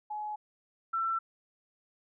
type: tone pair in turn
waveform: sine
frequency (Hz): 845 / 1341.4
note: G#5 / E6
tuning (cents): +30 / +30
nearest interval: minor sixth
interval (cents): 800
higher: second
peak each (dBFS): -34 / -28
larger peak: second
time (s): 0.1-0.36 / 0.93-1.19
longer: neither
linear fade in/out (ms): 10
effects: none